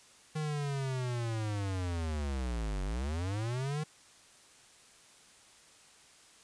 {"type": "linear two-way sweep", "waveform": "square", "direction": "down then up", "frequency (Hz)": [156.4, 45.83, 156.4], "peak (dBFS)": -33, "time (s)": [0.35, 3.84], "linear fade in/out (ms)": 10, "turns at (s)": 2.83, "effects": ["white hiss -59 dBFS RMS until 6.43 s", "resampled to 22050 Hz"]}